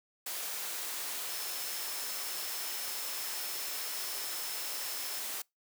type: tone in noise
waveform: sine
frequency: 5274 Hz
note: E8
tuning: in tune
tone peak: -45 dBFS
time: 1.29-5.2 s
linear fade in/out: 5 ms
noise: white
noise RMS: -38 dBFS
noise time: 0.26-5.42 s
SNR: -10 dB
effects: noise-tail reverb RT60 0.2 s tail -26 dB re dry + high-pass 400 Hz 12 dB/octave